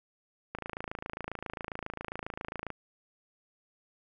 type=click train; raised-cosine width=0.5 ms; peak=-21 dBFS; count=60; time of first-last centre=0.55-2.703 s; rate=27.4 Hz; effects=none